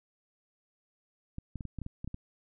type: clicks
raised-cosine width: 5 ms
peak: -26 dBFS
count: 10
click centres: 1.384 / 1.557 / 1.608 / 1.653 / 1.787 / 1.817 / 1.864 / 2.045 / 2.076 / 2.144 s
effects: none